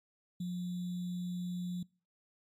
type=tone with sample-and-hold; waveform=sine; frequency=178.4 Hz; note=F3; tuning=37 cents sharp; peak=-34 dBFS; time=0.4-1.83 s; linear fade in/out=5 ms; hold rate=3675 Hz; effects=noise-tail reverb RT60 0.4 s tail -25 dB re dry + MP3 64 kbps